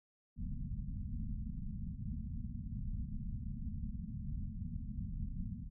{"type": "low-pass noise", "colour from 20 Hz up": "pink", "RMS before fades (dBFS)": -41, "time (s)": [0.36, 5.7], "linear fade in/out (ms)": 50, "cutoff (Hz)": 240, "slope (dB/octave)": 96, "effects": []}